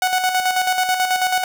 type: tone with tremolo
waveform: sawtooth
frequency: 740 Hz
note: F#5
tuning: in tune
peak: -11 dBFS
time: 0.02-1.44 s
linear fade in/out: 2 ms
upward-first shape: square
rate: 9.2 Hz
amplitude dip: 50%
effects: none